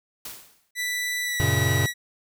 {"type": "noise with exponential decay", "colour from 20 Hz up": "white", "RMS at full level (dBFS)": -34, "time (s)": [0.25, 0.71], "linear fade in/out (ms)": 5, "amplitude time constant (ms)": 100}
{"type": "tone with pitch glide", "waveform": "sawtooth", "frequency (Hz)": [1975.5, 1934.8], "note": ["B6", "B6"], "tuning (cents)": [0, -36], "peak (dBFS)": -22, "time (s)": [0.75, 1.94], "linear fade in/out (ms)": 50, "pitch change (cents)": -36, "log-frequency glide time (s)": [1.23, 1.45]}
{"type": "chord", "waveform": "square", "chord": "F# major", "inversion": "none", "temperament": "equal with one note detuned", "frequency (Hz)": [93.68, 116.54, 138.59], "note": ["F#2", "A#2", "C#3"], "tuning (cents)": [22, 0, 0], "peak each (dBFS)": -26, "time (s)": [1.4, 1.86], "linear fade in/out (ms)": 0}
{"effects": []}